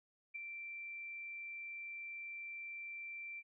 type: tone with ADSR envelope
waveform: sine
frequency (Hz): 2349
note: D7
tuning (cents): 0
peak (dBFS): -39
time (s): 0.34-3.43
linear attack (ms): 18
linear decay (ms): 7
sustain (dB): -5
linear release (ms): 46
effects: none